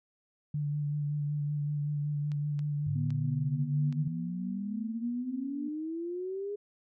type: tone with vibrato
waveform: sine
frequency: 146.83 Hz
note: D3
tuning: in tune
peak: -29 dBFS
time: 0.54-4.08 s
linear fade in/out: 5 ms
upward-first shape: sine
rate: 5.3 Hz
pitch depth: 21 cents each way
type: clicks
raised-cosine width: 0.2 ms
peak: -33 dBFS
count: 4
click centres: 2.318 / 2.592 / 3.105 / 3.926 s
type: exponential sweep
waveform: sine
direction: up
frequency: 102.5 to 415.3 Hz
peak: -33 dBFS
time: 2.86-6.56 s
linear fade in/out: 10 ms
type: tone with tremolo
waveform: sine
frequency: 241.6 Hz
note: B3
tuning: 38 cents flat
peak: -36 dBFS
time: 2.95-5.69 s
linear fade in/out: 10 ms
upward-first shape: sine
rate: 3.4 Hz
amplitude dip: 50%
effects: none